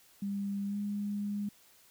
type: tone with pitch glide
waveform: sine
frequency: 199.8 to 204.5 Hz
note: G3 to G#3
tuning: +33 to -26 cents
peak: -32 dBFS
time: 0.22-1.49 s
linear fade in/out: 5 ms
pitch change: +41 cents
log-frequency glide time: 0.67-0.77 s
effects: white hiss -62 dBFS RMS until 1.9 s

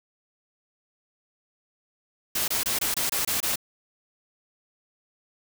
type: noise bursts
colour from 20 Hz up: white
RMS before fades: -26 dBFS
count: 8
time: 2.35-3.558 s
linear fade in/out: 5 ms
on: 130 ms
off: 24 ms
effects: none

